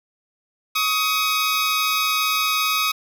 15% pulse tone pair together, 1123 / 1260.5 Hz, C#6 / D#6, +22 / +22 cents, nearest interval major second, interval 200 cents, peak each -20 / -13 dBFS, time 0.75-2.92 s, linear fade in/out 10 ms, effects none

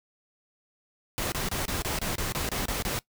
pink noise bursts, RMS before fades -30 dBFS, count 11, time 1.18-2.99 s, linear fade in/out 0 ms, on 140 ms, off 27 ms, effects noise-tail reverb RT60 0.1 s tail -20 dB re dry

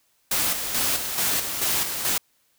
white noise with tremolo, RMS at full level -23 dBFS, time 0.31-2.18 s, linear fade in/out 5 ms, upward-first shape square, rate 2.3 Hz, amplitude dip 50%, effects white hiss -66 dBFS RMS until 2.58 s

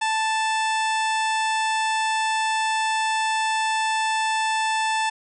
harmonic tone with a mistuned harmonic, 880 Hz, A5, in tune, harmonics 1 / 2 / 3 / 4 / 5 / 6 / 7 / 8 / 9 / 10, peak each -22 / -28 / -30 / -33 / -41 / -37 / -46 / -42 / -38 / -40 dBFS, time 0.01-5.1 s, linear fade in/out 10 ms, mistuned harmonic 8, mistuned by -44 cents, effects none

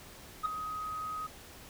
sine tone with ADSR envelope, 1258 Hz, D#6, 19 cents sharp, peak -23 dBFS, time 0.43-1.27 s, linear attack 27 ms, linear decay 4 ms, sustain -12 dB, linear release 9 ms, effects tanh soft clip ceiling -25 dBFS + pink hiss -51 dBFS RMS until 1.69 s

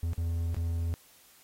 triangle tone with dropouts, 83.8 Hz, E2, 29 cents sharp, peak -26 dBFS, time 0.03-0.94 s, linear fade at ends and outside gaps 0 ms, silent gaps 0.133-0.179 / 0.545-0.566 s, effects white hiss -59 dBFS RMS until 1.43 s + AAC 48 kbps

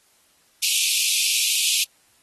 pink high-pass noise, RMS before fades -21 dBFS, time 0.62-1.84 s, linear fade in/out 10 ms, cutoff 2400 Hz, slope 96 dB/octave, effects white hiss -60 dBFS RMS until 2.22 s + AAC 32 kbps

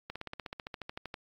slowing click train, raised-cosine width 0.3 ms, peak -23 dBFS, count 16, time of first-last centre 0.1-1.142 s, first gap 56 ms, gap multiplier 1.03, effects AAC 64 kbps

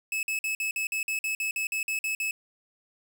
45% pulse tone bursts, 2594 Hz, E7, 28 cents flat, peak -27 dBFS, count 14, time 0.12-2.31 s, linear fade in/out 2 ms, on 110 ms, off 50 ms, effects 10-bit

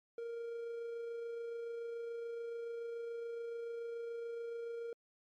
triangle tone with amplitude modulation, 466.2 Hz, A#4, in tune, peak -37 dBFS, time 0.18-4.93 s, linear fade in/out 2 ms, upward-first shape sine, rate 27 Hz, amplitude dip 25%, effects MP3 64 kbps

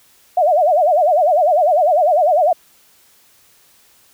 sine tone with vibrato, 659.3 Hz, E5, in tune, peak -10 dBFS, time 0.37-2.53 s, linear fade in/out 5 ms, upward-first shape sine, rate 10 Hz, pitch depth 220 cents each way, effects white hiss -52 dBFS RMS until 4.13 s

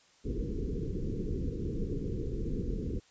pink low-pass noise, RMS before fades -34 dBFS, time 0.24-3 s, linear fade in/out 20 ms, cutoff 480 Hz, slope 96 dB/octave, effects white hiss -63 dBFS RMS until 3.1 s + resampled to 16000 Hz

